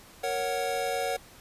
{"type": "chord", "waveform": "square", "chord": "F# major", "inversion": "first", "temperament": "equal", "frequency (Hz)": [466.2, 554.4, 740], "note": ["A#4", "C#5", "F#5"], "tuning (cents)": [0, 0, 0], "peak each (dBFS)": [-34, -33, -32], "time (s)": [0.23, 1.17], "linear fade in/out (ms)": 10, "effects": ["pink hiss -52 dBFS RMS until 1.4 s", "resampled to 32000 Hz"]}